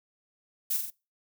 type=noise with echo; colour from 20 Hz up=violet; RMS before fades=-28 dBFS; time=0.7-0.77 s; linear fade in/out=10 ms; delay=45 ms; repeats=3; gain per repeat=-4 dB; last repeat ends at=0.905 s; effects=noise-tail reverb RT60 0.3 s tail -25 dB re dry